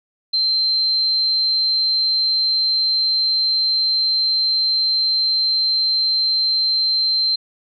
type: tone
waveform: sine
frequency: 4124 Hz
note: C8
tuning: 26 cents flat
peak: -15 dBFS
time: 0.33-7.36 s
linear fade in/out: 10 ms
effects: none